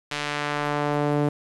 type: tone with band-pass filter sweep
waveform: sawtooth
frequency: 146.83 Hz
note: D3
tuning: in tune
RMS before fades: -25 dBFS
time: 0.11-1.29 s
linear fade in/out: 5 ms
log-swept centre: 3100 to 370 Hz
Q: 0.79
effects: resampled to 24000 Hz + 8-bit